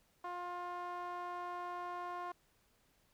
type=tone with band-pass filter; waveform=sawtooth; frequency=354 Hz; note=F4; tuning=23 cents sharp; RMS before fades=-43 dBFS; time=0.24-2.32 s; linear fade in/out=5 ms; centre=950 Hz; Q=3.4; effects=pink hiss -73 dBFS RMS until 3.13 s